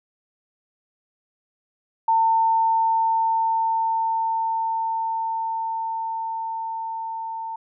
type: tone with level ramp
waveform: sine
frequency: 900 Hz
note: A5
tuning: 39 cents sharp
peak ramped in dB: -15 to -28 dBFS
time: 2.08-7.56 s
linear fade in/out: 5 ms
effects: none